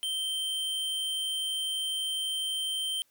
square tone, 3124 Hz, G7, 7 cents flat, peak -30 dBFS, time 0.03-3.02 s, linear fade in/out 0 ms, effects white hiss -69 dBFS RMS until 3.1 s

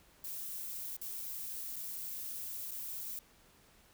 violet noise with dropouts, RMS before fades -42 dBFS, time 0.24-3.19 s, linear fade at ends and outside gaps 2 ms, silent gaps 0.967-1.014 / 1.759-1.763 / 2.71-2.715 s, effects pink hiss -64 dBFS RMS until 3.93 s

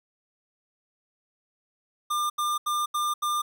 square tone bursts, 1199 Hz, D6, 36 cents sharp, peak -25 dBFS, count 5, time 2.1-3.42 s, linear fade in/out 10 ms, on 200 ms, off 80 ms, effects none

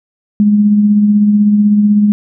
sine tone with tremolo, 207.7 Hz, G#3, in tune, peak -4 dBFS, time 0.4-2.12 s, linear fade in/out 0 ms, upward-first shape triangle, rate 16 Hz, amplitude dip 40%, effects none

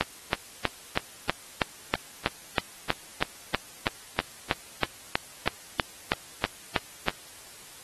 click train, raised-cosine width 0.3 ms, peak -6 dBFS, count 23, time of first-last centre 0.01-7.084 s, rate 3.11 Hz, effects white hiss -48 dBFS RMS until 7.83 s + AAC 32 kbps

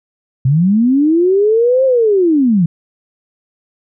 sine linear two-way sweep, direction up then down, 123.9 to 536 to 156.5 Hz, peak -8 dBFS, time 0.45-2.66 s, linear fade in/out 5 ms, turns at 1.85 s, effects none

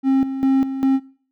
triangle tone with tremolo, 267.7 Hz, C4, 40 cents sharp, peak -11 dBFS, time 0.03-1 s, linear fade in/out 50 ms, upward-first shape square, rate 2.5 Hz, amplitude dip 70%, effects noise-tail reverb RT60 0.5 s tail -21 dB re dry

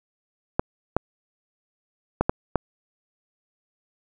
clicks, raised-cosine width 1 ms, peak -5 dBFS, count 5, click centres 0.595 / 0.966 / 2.21 / 2.295 / 2.557 s, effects none

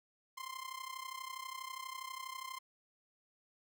sawtooth tone with amplitude modulation, 1046.5 Hz, C6, in tune, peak -36 dBFS, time 0.37-2.59 s, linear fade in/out 10 ms, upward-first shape sine, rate 32.3 Hz, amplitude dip 80%, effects none

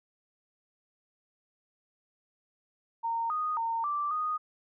sine tone with pitch steps, 920 / 1239 / 915 / 1172 / 1239 Hz, A#5 / D#6 / A#5 / D6 / D#6, -23 / -8 / -32 / -4 / -8 cents, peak -28 dBFS, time 3.03-4.38 s, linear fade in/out 20 ms, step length 270 ms, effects none

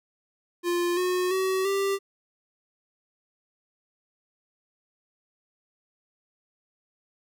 square tone with pitch steps, 349.2 / 363.4 / 378.2 / 393.6 Hz, F4 / F#4 / F#4 / G4, 0 / -31 / +38 / +7 cents, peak -24 dBFS, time 0.63-1.99 s, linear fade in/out 50 ms, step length 340 ms, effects none

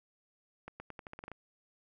accelerating click train, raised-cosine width 0.5 ms, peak -29 dBFS, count 10, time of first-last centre 0.68-1.317 s, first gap 120 ms, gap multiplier 0.86, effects none

